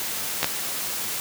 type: clicks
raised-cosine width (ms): 0.2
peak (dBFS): -3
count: 2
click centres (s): 0.43 / 0.444
effects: white hiss -29 dBFS RMS until 1.2 s + high-pass 80 Hz 12 dB/octave